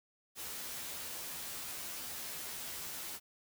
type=noise with comb filter; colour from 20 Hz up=white; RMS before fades=-43 dBFS; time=0.35-3.2 s; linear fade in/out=50 ms; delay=12 ms; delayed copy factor=+0.75; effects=none